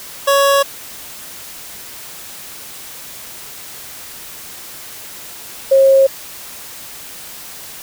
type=tone pair in turn; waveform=25% pulse / sine; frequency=557 / 539.9 Hz; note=C#5 / C#5; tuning=+8 / -46 cents; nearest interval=minor second; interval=54 cents; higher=first; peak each=-6 dBFS; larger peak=neither; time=0.27-0.63 / 5.71-6.07 s; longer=neither; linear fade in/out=10 ms; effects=white hiss -33 dBFS RMS until 7.82 s